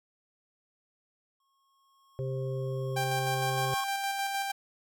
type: tone with exponential growth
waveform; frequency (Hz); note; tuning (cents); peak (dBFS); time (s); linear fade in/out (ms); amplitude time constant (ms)
square; 1089; C#6; -31; -34; 1.4-3.84; 2; 530
type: harmonic tone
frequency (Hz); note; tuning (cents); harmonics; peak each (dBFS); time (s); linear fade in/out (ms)
131.9; C3; +14; 1 / 3 / 4; -32 / -37 / -38; 2.19-3.74; 0
type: tone with tremolo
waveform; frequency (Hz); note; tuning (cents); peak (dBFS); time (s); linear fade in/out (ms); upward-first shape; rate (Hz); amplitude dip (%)
sawtooth; 789; G5; +11; -25; 2.96-4.52; 10; square; 6.5; 30
effects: none